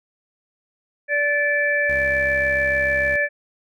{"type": "harmonic tone", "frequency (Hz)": 581, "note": "D5", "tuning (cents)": -19, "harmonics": [1, 3, 4], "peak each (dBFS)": [-23, -19, -26], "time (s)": [1.08, 3.29], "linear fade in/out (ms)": 50}
{"type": "tone", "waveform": "sawtooth", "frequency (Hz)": 66.8, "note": "C2", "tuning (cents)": 36, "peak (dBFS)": -28, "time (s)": [1.89, 3.16], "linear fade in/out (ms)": 5}
{"effects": []}